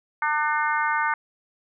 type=harmonic tone with a mistuned harmonic; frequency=300 Hz; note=D4; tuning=37 cents sharp; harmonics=3 / 4 / 5 / 6 / 7; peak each=-25 / -27 / -26 / -31 / -31 dBFS; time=0.22-1.14 s; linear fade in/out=2 ms; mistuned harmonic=7; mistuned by=+23 cents; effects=none